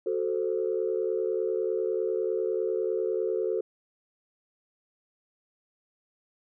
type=chord; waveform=sine; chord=F# diminished; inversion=none; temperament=equal; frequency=370 / 440 / 523.3 Hz; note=F#4 / A4 / C5; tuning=0 / 0 / 0 cents; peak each=-29 / -28 / -33 dBFS; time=0.06-3.61 s; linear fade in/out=5 ms; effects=tanh soft clip ceiling -16 dBFS